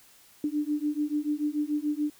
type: beating tone pair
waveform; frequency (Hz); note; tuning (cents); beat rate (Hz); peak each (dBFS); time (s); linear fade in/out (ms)
sine; 294.1 / 301; D4 / D4; +3 / +43; 6.9; -29; 0.44-2.1; 2
effects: white hiss -57 dBFS RMS until 2.19 s